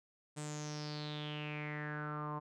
sawtooth tone with low-pass filter sweep, 150 Hz, D3, 37 cents sharp, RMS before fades -42 dBFS, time 0.36-2.4 s, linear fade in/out 20 ms, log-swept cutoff 8300 to 1000 Hz, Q 6.8, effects none

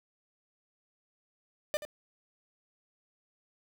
45% pulse tone with echo, 600 Hz, D5, 37 cents sharp, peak -28 dBFS, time 1.74-1.77 s, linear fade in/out 0 ms, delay 81 ms, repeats 1, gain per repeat -12 dB, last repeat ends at 1.851 s, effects none

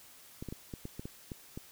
clicks, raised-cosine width 3 ms, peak -27 dBFS, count 9, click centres 0.425 / 0.487 / 0.525 / 0.738 / 0.854 / 0.995 / 1.055 / 1.318 / 1.575 s, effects white hiss -56 dBFS RMS until 1.71 s

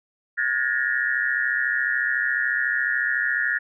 sine tone cluster, 1441 / 1644 / 1738 / 1868 Hz, F#6 / G#6 / A6 / A#6, -46 / -18 / -22 / +3 cents, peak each -27 / -27 / -25 / -26 dBFS, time 0.37-3.59 s, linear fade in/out 20 ms, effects none

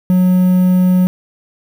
triangle tone with quantisation, 182.7 Hz, F#3, 22 cents flat, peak -6 dBFS, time 0.1-1.07 s, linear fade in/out 0 ms, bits 6, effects none

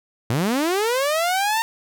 sawtooth linear sweep, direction up, 104.8 to 919 Hz, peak -15 dBFS, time 0.3-1.62 s, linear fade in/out 0 ms, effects none

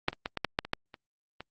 clicks, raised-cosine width 0.3 ms, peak -8 / -24 / -16 / -15 / -11 / -9 / -23 / -11 / -28 / -24 dBFS, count 10, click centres 0.084 / 0.13 / 0.259 / 0.373 / 0.447 / 0.589 / 0.65 / 0.734 / 0.942 / 1.406 s, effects Opus 32 kbps

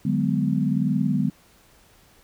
sine chord, G# half-diminished seventh, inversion second, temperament just, 149.51 / 186.89 / 207.7 / 249.2 Hz, D3 / F#3 / G#3 / B3, +31 / +18 / 0 / +16 cents, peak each -25 dBFS, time 0.05-1.3 s, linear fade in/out 5 ms, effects pink hiss -56 dBFS RMS until 2.23 s

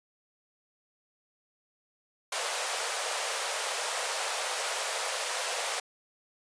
pink high-pass noise, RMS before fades -32 dBFS, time 2.32-5.8 s, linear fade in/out 5 ms, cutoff 480 Hz, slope 48 dB/octave, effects resampled to 22050 Hz

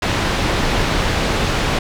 pink low-pass noise, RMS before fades -18 dBFS, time 0.02-1.79 s, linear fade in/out 5 ms, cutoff 4300 Hz, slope 12 dB/octave, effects none

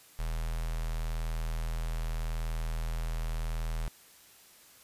square tone with notch filter, 40.42 Hz, E1, 33 cents flat, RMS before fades -33 dBFS, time 0.19-3.88 s, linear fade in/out 0 ms, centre 290 Hz, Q 0.67, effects white hiss -57 dBFS RMS until 4.83 s + resampled to 32000 Hz

